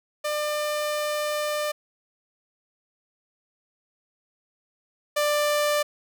sawtooth tone pair in turn, 598 / 591.8 Hz, D5 / D5, +31 / +13 cents, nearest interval unison, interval 18 cents, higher first, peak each -21 / -17 dBFS, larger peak second, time 0.24-1.72 / 5.16-5.83 s, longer first, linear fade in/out 10 ms, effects none

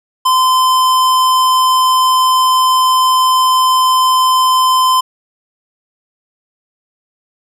sine tone with hard clipping, 1029 Hz, C6, 29 cents flat, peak -10 dBFS, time 0.25-5.01 s, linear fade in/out 10 ms, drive 18 dB, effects none

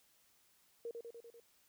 sine tone with echo, 466.8 Hz, A#4, 2 cents sharp, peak -40 dBFS, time 0.85-0.91 s, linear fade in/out 2 ms, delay 98 ms, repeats 5, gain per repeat -3 dB, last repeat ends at 1.4 s, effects white hiss -71 dBFS RMS until 1.68 s

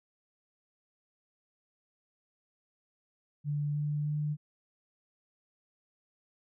sine tone with pitch steps, 146.6 / 148.05 / 149.51 Hz, D3 / D3 / D3, -3 / +14 / +31 cents, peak -29 dBFS, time 3.44-4.37 s, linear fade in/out 50 ms, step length 310 ms, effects none

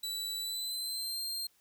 sawtooth tone with pitch glide, 3951 to 4186 Hz, B7 to C8, 0 to 0 cents, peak -32 dBFS, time 0.03-1.47 s, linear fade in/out 5 ms, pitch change +100 cents, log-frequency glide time 0.39-1.22 s, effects white hiss -69 dBFS RMS until 1.6 s

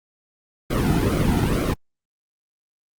brown noise with flanger, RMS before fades -20 dBFS, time 0.7-1.74 s, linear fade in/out 10 ms, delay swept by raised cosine 1.1 to 1.85 ms, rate 2.2 Hz, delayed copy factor -1, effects Opus 32 kbps

